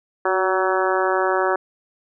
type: harmonic tone with a mistuned harmonic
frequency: 188.4 Hz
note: F#3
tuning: 32 cents sharp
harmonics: 2 / 3 / 4 / 5 / 6 / 7 / 8 / 9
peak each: -22 / -24 / -25 / -26 / -27 / -27 / -28 / -29 dBFS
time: 0.25-1.56 s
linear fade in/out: 5 ms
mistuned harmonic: 2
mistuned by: -21 cents
effects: none